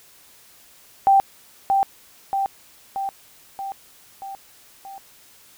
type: tone with echo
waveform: sine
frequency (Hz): 784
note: G5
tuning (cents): 0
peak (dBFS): -11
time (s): 1.07-1.2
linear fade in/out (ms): 0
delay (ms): 630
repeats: 6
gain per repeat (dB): -4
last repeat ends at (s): 4.98
effects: white hiss -51 dBFS RMS until 5.57 s